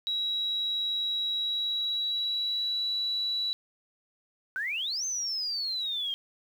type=tone with pitch glide; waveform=sine; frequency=3873 to 3932 Hz; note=B7 to B7; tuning=-35 to -8 cents; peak=-27 dBFS; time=0.07-3.53 s; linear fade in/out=0 ms; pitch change=+27 cents; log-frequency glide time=1.38-2.86 s
type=exponential two-way sweep; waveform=sine; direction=up then down; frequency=1480 to 6310 to 3174 Hz; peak=-29 dBFS; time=4.56-6.14 s; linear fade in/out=0 ms; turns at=5.05 s
effects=9-bit